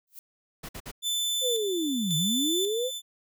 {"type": "noise with exponential growth", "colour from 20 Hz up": "violet", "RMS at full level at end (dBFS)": -39, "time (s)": [0.07, 0.19], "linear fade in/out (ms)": 2, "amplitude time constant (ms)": 24}
{"type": "noise bursts", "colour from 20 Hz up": "pink", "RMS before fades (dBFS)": -39, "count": 3, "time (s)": [0.63, 0.916], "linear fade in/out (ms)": 10, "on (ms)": 60, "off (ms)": 53}
{"type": "tone with tremolo", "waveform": "sawtooth", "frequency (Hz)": 3520, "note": "A7", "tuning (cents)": 0, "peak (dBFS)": -23, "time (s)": [1.02, 3.02], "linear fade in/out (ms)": 50, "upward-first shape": "square", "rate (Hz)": 0.92, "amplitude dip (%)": 55}
{"type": "linear two-way sweep", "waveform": "sine", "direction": "down then up", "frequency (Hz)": [530, 146.83, 530], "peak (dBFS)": -26, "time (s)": [1.41, 2.91], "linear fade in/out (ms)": 50, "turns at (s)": 2.16}
{"effects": []}